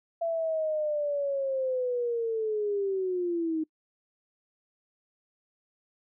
sine linear sweep, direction down, 673 to 311.1 Hz, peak -26 dBFS, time 0.21-3.64 s, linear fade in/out 10 ms, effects noise-tail reverb RT60 0.1 s tail -24 dB re dry

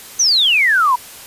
sine exponential sweep, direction down, 6272 to 947 Hz, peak -10 dBFS, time 0.19-0.96 s, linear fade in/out 10 ms, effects white hiss -36 dBFS RMS until 1.26 s + resampled to 32000 Hz

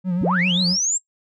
triangle tone with vibrato, 179.9 Hz, F#3, 48 cents flat, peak -16 dBFS, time 0.04-0.77 s, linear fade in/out 50 ms, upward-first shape sine, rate 7.5 Hz, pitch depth 59 cents each way
sine linear sweep, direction up, 46.25 to 7590 Hz, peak -18 dBFS, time 0.21-0.98 s, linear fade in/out 10 ms
effects noise-tail reverb RT60 0.1 s tail -19 dB re dry + tanh soft clip ceiling -8 dBFS

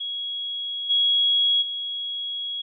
sine tone with level steps, 3322 Hz, G#7, in tune, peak -27 / -17 / -27 dBFS, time 0-2.62 s, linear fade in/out 10 ms, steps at 0.89 / 1.61 s, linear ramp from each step 20 ms, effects none

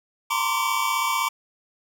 square tone cluster, 922 / 1025 / 1061 / 1162 / 2294 Hz, A#5 / C6 / C6 / D6 / D7, -19 / -36 / +24 / -19 / -41 cents, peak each -29 dBFS, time 0.3-1.29 s, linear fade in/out 10 ms, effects none

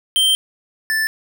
square tone pair in turn, 3136 / 1760 Hz, G7 / A6, 0 / 0 cents, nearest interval minor seventh, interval 1000 cents, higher first, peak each -13 / -17 dBFS, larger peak first, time 0.16-0.35 / 0.9-1.07 s, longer first, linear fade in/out 0 ms, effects none

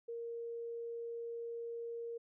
sine tone, 466.2 Hz, A#4, in tune, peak -40 dBFS, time 0.08-2.18 s, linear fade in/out 10 ms, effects none

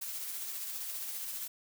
blue noise with tremolo, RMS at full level -38 dBFS, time 0.01-1.48 s, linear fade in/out 10 ms, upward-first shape triangle, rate 15 Hz, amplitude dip 35%, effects none

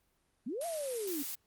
sine linear two-way sweep, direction up then down, 199.3 to 698.5 to 266.8 Hz, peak -35 dBFS, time 0.46-1.23 s, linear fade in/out 10 ms, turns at 0.66 s
blue noise, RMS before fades -40 dBFS, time 0.61-1.35 s, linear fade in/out 2 ms
effects pink hiss -75 dBFS RMS until 1.46 s + Opus 32 kbps

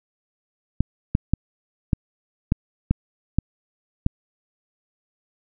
clicks, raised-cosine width 5 ms, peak -5 dBFS, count 8, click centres 0.806 / 1.151 / 1.336 / 1.932 / 2.521 / 2.91 / 3.386 / 4.064 s, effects none

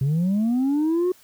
sine linear sweep, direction up, 129.5 to 370.3 Hz, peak -16 dBFS, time 0.01-1.12 s, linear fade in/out 5 ms, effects tanh soft clip ceiling -17 dBFS + white hiss -54 dBFS RMS until 1.23 s

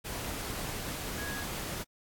sine tone in noise, 1661.2 Hz, G#6, in tune, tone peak -39 dBFS, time 1.17-1.44 s, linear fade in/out 20 ms, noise pink, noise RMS -38 dBFS, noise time 0.04-1.84 s, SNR -4 dB, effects AAC 64 kbps

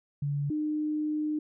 sine tone pair in turn, 143.4 / 303.9 Hz, D3 / D#4, -41 / -41 cents, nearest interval octave + minor second, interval 1300 cents, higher second, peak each -27 dBFS, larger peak neither, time 0.22-0.5 / 0.5-1.39 s, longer second, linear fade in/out 5 ms, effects none

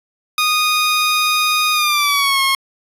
15% pulse tone with pitch glide, 1236 to 1082.2 Hz, D#6 to C#6, -12 to -42 cents, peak -7 dBFS, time 0.38-2.55 s, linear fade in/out 2 ms, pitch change -230 cents, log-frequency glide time 1.73-2.41 s, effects resampled to 32000 Hz

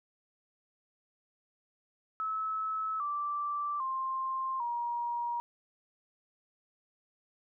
sine tone with pitch steps, 1298 / 1169.8 / 1054.3 / 950.2 Hz, E6 / D6 / C6 / A#5, -27 / -7 / +13 / +33 cents, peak -31 dBFS, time 2.2-5.4 s, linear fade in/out 0 ms, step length 800 ms, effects none

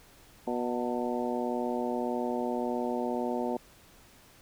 harmonic tone with a mistuned harmonic, 121.8 Hz, B2, 24 cents flat, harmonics 2 / 3 / 4 / 5 / 6 / 7, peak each -33 / -35 / -36 / -37 / -38 / -38 dBFS, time 0.47-3.57 s, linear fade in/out 5 ms, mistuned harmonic 7, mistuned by +74 cents, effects pink hiss -57 dBFS RMS until 4.41 s

